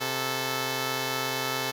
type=tone pair together; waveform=5% pulse; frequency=130.81 / 437.1 Hz; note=C3 / A4; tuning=0 / -11 cents; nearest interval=octave + major sixth; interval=2089 cents; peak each=-20 / -18 dBFS; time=0-1.72 s; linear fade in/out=20 ms; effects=none